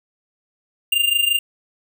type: tone with amplitude modulation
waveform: square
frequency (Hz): 2800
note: F7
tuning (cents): +4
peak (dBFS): -13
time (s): 0.92-1.39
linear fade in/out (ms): 5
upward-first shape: sine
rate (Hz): 25.8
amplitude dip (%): 75
effects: 8-bit